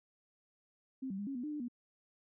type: tone with pitch steps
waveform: sine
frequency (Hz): 263.5 / 193.3 / 203.5 / 274.4 / 244.7 / 301 / 297.7 / 242.1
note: C4 / G3 / G#3 / C#4 / B3 / D4 / D4 / B3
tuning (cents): +12 / -24 / -35 / -17 / -16 / +43 / +24 / -34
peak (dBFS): -37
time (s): 1.02-1.684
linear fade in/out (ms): 10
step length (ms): 83
effects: none